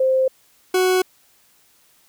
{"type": "tone pair in turn", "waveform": ["sine", "40% pulse"], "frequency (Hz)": [523.3, 370], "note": ["C5", "F#4"], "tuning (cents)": [0, 0], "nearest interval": "tritone", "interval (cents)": 600, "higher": "first", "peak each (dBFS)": -14, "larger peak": "neither", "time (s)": [[0, 0.28], [0.74, 1.02]], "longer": "neither", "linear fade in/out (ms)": 5, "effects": ["white hiss -57 dBFS RMS until 2.08 s"]}